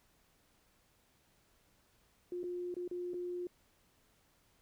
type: tone with dropouts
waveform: sine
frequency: 355.2 Hz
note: F4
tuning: 29 cents sharp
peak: -37 dBFS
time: 2.32-3.47 s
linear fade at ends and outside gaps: 2 ms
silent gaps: 2.432-2.439 / 2.742-2.766 / 2.878-2.912 / 3.135-3.141 s
effects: pink hiss -71 dBFS RMS until 4.61 s